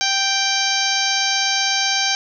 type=harmonic tone; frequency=784 Hz; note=G5; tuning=in tune; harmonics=1 / 2 / 3 / 4 / 5 / 6 / 7 / 8; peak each=-25 / -25 / -25 / -25 / -25 / -25 / -25 / -25 dBFS; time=0.01-2.15 s; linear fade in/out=0 ms; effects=none